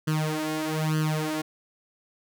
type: tone with flanger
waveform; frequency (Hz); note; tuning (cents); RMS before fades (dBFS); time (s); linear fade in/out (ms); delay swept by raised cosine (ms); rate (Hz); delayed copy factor
sawtooth; 155.56; D#3; 0; -27; 0.07-1.42; 10; 0.65 to 3.65; 1.1; +0.9
effects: none